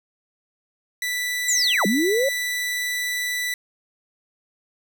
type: tone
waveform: sawtooth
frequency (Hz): 1975.5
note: B6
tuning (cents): 0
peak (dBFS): -20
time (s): 1.02-3.54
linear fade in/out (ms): 2
type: linear two-way sweep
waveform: sine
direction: down then up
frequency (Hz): 7650 to 184.3 to 567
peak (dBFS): -18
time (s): 1.48-2.29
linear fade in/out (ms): 5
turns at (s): 1.86
effects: 8-bit